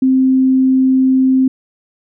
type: tone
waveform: sine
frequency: 261.6 Hz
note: C4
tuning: in tune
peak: -8 dBFS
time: 0.02-1.48 s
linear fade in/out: 5 ms
effects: none